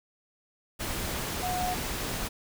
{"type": "tone in noise", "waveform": "sine", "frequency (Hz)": 727, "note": "F#5", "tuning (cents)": -31, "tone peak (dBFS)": -29, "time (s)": [1.42, 1.75], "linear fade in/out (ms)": 20, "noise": "pink", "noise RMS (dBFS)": -33, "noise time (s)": [0.79, 2.29], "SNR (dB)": 1, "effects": []}